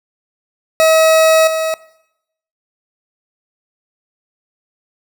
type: tone with level steps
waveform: 40% pulse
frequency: 640 Hz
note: D#5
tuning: 49 cents sharp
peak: -7 / -15 dBFS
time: 0.8-1.74 s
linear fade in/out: 0 ms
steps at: 1.47 s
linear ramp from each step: 5 ms
effects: noise-tail reverb RT60 0.8 s tail -19 dB re dry